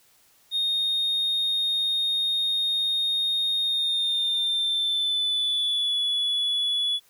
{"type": "tone with pitch glide", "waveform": "triangle", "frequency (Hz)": [3699, 3412], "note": ["A#7", "G#7"], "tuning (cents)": [-14, 46], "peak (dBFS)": -20, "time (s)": [0.51, 7], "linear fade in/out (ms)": 50, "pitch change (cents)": -140, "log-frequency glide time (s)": [3.62, 5.97], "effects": ["tanh soft clip ceiling -17 dBFS", "white hiss -60 dBFS RMS until 7.09 s"]}